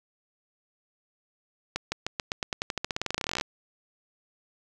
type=accelerating click train; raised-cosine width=0.2 ms; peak=-11 dBFS; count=29; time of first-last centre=1.76-3.411 s; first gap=160 ms; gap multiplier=0.91; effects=none